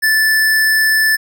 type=tone; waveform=square; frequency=1752 Hz; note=A6; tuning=8 cents flat; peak=-11 dBFS; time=0.02-1.17 s; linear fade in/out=20 ms; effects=none